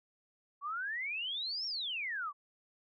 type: exponential two-way sweep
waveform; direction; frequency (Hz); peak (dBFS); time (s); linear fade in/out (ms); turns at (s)
sine; up then down; 1100 to 5588 to 1100; -35; 0.61-2.33; 50; 1.66
effects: none